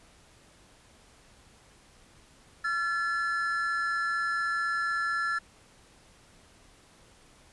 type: tone pair together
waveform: triangle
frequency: 1361 / 1725.2 Hz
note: F6 / A6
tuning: -45 / -35 cents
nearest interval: major third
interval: 410 cents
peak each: -28 dBFS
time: 2.64-5.39 s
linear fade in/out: 10 ms
effects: pink hiss -58 dBFS RMS until 7.52 s + resampled to 24000 Hz